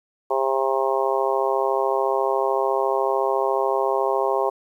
harmonic tone, 133.9 Hz, C3, 40 cents sharp, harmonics 3 / 4 / 5 / 6 / 7 / 8, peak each -24 / -25 / -26 / -27 / -27 / -28 dBFS, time 0.3-4.5 s, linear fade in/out 10 ms, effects 9-bit

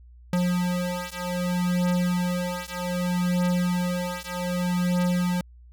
square beating tone pair, 178.1 / 178.74 Hz, F3 / F3, +34 / +40 cents, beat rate 0.64 Hz, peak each -27 / -27 dBFS, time 0.33-5.41 s, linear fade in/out 2 ms, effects added 60 Hz sine -46 dBFS peak until 5.72 s

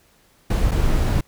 brown noise with dropouts, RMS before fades -18 dBFS, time 0.5-1.21 s, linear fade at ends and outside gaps 5 ms, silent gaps 0.711-0.716 s, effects pink hiss -57 dBFS RMS until 1.27 s

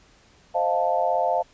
sine chord, F dominant seventh, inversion second, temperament equal, 523.3 / 622.3 / 698.5 / 880 Hz, C5 / Eb5 / F5 / A5, 0 / 0 / 0 / 0 cents, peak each -27 / -26 / -23 / -26 dBFS, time 0.54-1.43 s, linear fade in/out 20 ms, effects pink hiss -56 dBFS RMS until 1.53 s + resampled to 16000 Hz

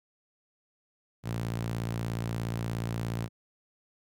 sawtooth tone with high-pass filter, 56.9 Hz, A#1, 41 cents flat, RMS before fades -33 dBFS, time 1.23-3.29 s, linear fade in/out 50 ms, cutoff 120 Hz, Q 2.2, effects none

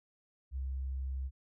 sine tone, 66.2 Hz, C2, 21 cents sharp, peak -34 dBFS, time 0.51-1.31 s, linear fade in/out 50 ms, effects none

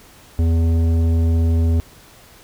sine tone with tanh clipping, 82.6 Hz, E2, 4 cents sharp, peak -15 dBFS, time 0.39-1.8 s, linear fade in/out 0 ms, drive 12 dB, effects pink hiss -46 dBFS RMS until 2.43 s

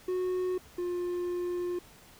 triangle tone pair in turn, 366.4 / 354.1 Hz, F#4 / F4, -17 / +24 cents, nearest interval minor second, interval 59 cents, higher first, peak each -26 / -28 dBFS, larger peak first, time 0.08-0.58 / 0.78-1.79 s, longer second, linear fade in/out 5 ms, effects pink hiss -55 dBFS RMS until 2.19 s

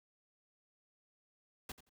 pink noise with echo, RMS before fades -44 dBFS, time 1.69-1.72 s, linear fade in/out 5 ms, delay 87 ms, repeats 2, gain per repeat -15 dB, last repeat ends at 1.894 s, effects none

